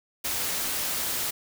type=noise; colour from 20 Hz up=white; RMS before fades=-29 dBFS; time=0.24-1.31 s; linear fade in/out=10 ms; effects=none